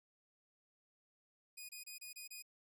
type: tone bursts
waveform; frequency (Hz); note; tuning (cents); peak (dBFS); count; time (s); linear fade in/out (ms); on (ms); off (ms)
10% pulse; 2476; D#7; -9; -39; 6; 1.57-2.425; 10; 120; 27
effects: none